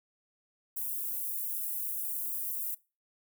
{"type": "high-pass noise", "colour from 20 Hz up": "white", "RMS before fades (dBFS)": -35, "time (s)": [0.76, 2.75], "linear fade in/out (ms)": 10, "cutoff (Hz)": 11000, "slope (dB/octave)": 24, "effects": ["noise-tail reverb RT60 0.3 s tail -22 dB re dry"]}